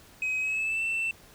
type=tone with pitch glide; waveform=sine; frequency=2533 to 2674 Hz; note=D#7 to E7; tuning=+30 to +24 cents; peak=-24 dBFS; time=0.22-1.11 s; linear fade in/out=2 ms; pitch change=+94 cents; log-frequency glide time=0.4-0.83 s; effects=tanh soft clip ceiling -25 dBFS + pink hiss -54 dBFS RMS until 1.34 s